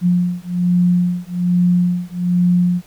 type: beating tone pair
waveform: sine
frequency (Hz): 176.9 / 178.1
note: F3 / F3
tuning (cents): +23 / +34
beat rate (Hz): 1.2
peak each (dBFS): -16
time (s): 0.01-2.82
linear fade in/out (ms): 50
effects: pink hiss -48 dBFS RMS until 2.86 s